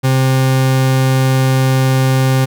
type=tone; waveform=40% pulse; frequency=131.7 Hz; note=C3; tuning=12 cents sharp; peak=-9 dBFS; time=0.03-2.46 s; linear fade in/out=20 ms; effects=none